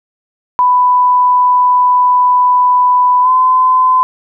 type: tone with pitch glide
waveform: sine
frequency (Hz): 994 to 1020.8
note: B5 to C6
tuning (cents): +11 to -43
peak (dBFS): -6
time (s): 0.59-4.03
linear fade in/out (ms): 0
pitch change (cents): +46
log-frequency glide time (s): 3.22-3.29
effects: none